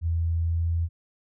sine tone with pitch glide, 83.2 to 83.78 Hz, E2 to E2, +17 to +29 cents, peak -22 dBFS, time 0.01-0.89 s, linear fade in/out 50 ms, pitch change +12 cents, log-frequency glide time 0.42-0.69 s, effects none

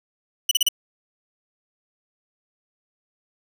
sawtooth tone bursts, 2960 Hz, F#7, in tune, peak -12 dBFS, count 4, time 0.49-0.687 s, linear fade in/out 5 ms, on 23 ms, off 35 ms, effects none

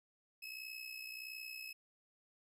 30% pulse tone with amplitude modulation, 2578 Hz, E7, 39 cents flat, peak -40 dBFS, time 0.42-1.73 s, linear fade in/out 10 ms, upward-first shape sine, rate 61.5 Hz, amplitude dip 60%, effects none

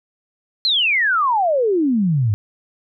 sine exponential sweep, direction down, 4251 to 98 Hz, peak -14 dBFS, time 0.65-2.34 s, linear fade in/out 0 ms, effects none

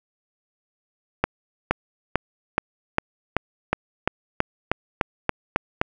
accelerating click train, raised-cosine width 0.5 ms, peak -3 dBFS, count 14, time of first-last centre 1.24-5.815 s, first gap 470 ms, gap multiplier 0.95, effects none

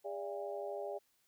harmonic tone with a mistuned harmonic, 135.2 Hz, C#3, 43 cents flat, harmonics 3 / 4 / 5 / 6, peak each -43 / -42 / -46 / -48 dBFS, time 0.04-0.99 s, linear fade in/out 20 ms, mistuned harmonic 4, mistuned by +130 cents, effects white hiss -75 dBFS RMS until 1.27 s

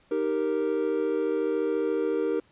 triangle chord, Eb major, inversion none, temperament equal, 311.1 / 392 / 466.2 Hz, Eb4 / G4 / Bb4, 0 / 0 / 0 cents, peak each -28 / -27 / -25 dBFS, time 0.11-2.4 s, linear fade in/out 5 ms, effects pink hiss -62 dBFS RMS until 2.51 s + resampled to 8000 Hz

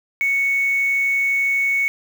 sine tone with quantisation, 2217 Hz, C#7, in tune, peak -16 dBFS, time 0.21-1.88 s, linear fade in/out 0 ms, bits 6, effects none

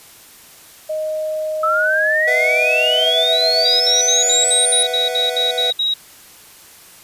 sine tone with pitch glide, 622.3 to 651 Hz, D#5 to E5, 0 to -22 cents, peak -19 dBFS, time 0.89-3.66 s, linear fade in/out 10 ms, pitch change +78 cents, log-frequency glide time 2.94-3.12 s
sine exponential sweep, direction up, 1287 to 9920 Hz, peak -14 dBFS, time 1.63-4.83 s, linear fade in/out 5 ms
square chord, B suspended fourth, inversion none, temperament just, 493.9 / 658.5 / 740.8 Hz, B4 / E5 / F#5, 0 / -2 / +2 cents, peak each -24 / -27 / -28 dBFS, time 2.27-5.71 s, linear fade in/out 10 ms
sine tone bursts, 3820 Hz, A#7, 42 cents sharp, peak -15 dBFS, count 11, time 3.65-5.94 s, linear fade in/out 5 ms, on 150 ms, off 64 ms
effects white hiss -43 dBFS RMS until 7.03 s + resampled to 32000 Hz

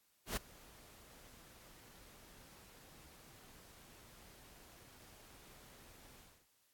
pink noise with ADSR envelope, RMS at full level -37 dBFS, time 0.26-6.47 s, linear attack 110 ms, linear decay 4 ms, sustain -23 dB, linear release 270 ms, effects white hiss -75 dBFS RMS until 6.73 s + AAC 64 kbps

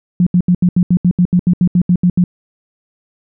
sine tone bursts, 178 Hz, F3, 33 cents sharp, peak -7 dBFS, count 15, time 0.2-2.24 s, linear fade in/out 2 ms, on 66 ms, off 75 ms, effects none

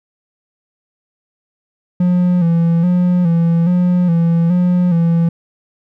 triangle tone with vibrato, 173.1 Hz, F3, 15 cents flat, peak -8 dBFS, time 2-5.29 s, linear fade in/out 5 ms, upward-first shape square, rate 1.2 Hz, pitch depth 55 cents each way, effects none

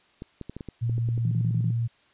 clicks, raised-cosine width 3 ms, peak -23 dBFS, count 10, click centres 0.221 / 0.413 / 0.496 / 0.566 / 0.608 / 0.687 / 0.896 / 0.981 / 1.088 / 1.178 s
sine tone, 116.54 Hz, A#2, in tune, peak -23 dBFS, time 0.81-1.88 s, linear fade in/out 20 ms
sine tone bursts, 163.4 Hz, E3, 15 cents flat, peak -25 dBFS, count 5, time 1.25-1.706 s, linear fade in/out 2 ms, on 64 ms, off 34 ms
effects white hiss -61 dBFS RMS until 2.13 s + resampled to 8000 Hz

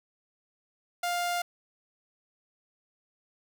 sawtooth tone, 702 Hz, F5, 9 cents sharp, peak -24 dBFS, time 1.03-1.42 s, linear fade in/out 5 ms, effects none

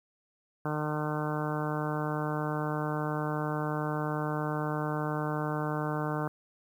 harmonic tone, 151.5 Hz, D#3, 46 cents flat, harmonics 1 / 2 / 3 / 4 / 5 / 6 / 7 / 8 / 9 / 10, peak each -33 / -36 / -38 / -39 / -40 / -41 / -41 / -42 / -43 / -43 dBFS, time 0.65-6.28 s, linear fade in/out 2 ms, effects 10-bit

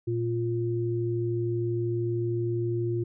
sine tone pair together, 116.63 / 349.5 Hz, A#2 / F4, +1 / +1 cents, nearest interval octave + perfect fifth, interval 1900 cents, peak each -28 dBFS, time 0.07-3.04 s, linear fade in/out 10 ms, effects none

